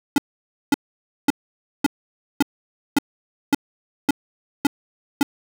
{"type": "tone bursts", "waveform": "square", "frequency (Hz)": 284.5, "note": "C#4", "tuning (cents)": 45, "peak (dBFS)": -13, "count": 10, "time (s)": [0.16, 5.23], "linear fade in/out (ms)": 2, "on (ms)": 21, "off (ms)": 540, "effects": []}